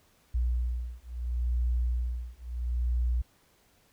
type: beating tone pair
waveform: sine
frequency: 60 / 60.74 Hz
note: B1 / B1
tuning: -49 / -28 cents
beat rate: 0.74 Hz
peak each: -30 dBFS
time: 0.34-3.22 s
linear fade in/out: 10 ms
effects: pink hiss -65 dBFS RMS until 3.92 s